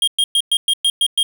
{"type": "tone bursts", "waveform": "square", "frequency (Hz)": 3230, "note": "G#7", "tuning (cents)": -49, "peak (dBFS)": -13, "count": 8, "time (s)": [0.02, 1.23], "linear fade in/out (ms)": 2, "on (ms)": 55, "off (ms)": 110, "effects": []}